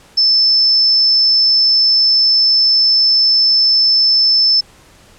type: tone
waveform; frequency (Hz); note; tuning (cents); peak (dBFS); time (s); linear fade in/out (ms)
sine; 5274; E8; 0; -8; 0.17-4.61; 10
effects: pink hiss -45 dBFS RMS until 5.18 s + low-pass 10000 Hz 12 dB/octave